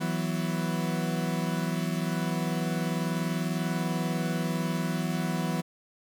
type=chord; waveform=40% pulse; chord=E suspended second; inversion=none; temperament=equal; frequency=164.81 / 185 / 246.9 Hz; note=E3 / F#3 / B3; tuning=0 / 0 / 0 cents; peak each=-29 / -31 / -34 dBFS; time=0-5.62 s; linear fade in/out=20 ms; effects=none